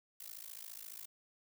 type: noise with amplitude modulation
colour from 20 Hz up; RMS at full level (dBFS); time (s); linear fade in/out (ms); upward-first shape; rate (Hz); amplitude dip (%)
blue; -45; 0.2-1.06; 5; sine; 54.5; 100
effects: none